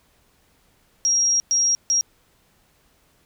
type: tone bursts at uneven times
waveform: sine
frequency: 5630 Hz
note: F8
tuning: 13 cents sharp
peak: -16 dBFS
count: 3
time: 1.05-1.4 / 1.51-1.75 / 1.9-2.01 s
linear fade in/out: 0 ms
effects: pink hiss -61 dBFS RMS until 3.25 s